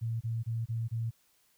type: tone bursts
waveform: sine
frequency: 114.4 Hz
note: A#2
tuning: 32 cents flat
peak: -30 dBFS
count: 5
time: 0.01-1.11 s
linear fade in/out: 20 ms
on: 200 ms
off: 25 ms
effects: white hiss -69 dBFS RMS until 1.57 s